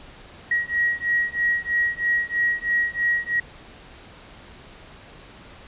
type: beating tone pair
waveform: sine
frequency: 1900 / 1903.1 Hz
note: A#6 / A#6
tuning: +33 / +35 cents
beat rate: 3.1 Hz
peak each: -23 dBFS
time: 0.51-3.4 s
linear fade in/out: 5 ms
effects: pink hiss -45 dBFS RMS until 5.67 s + resampled to 8000 Hz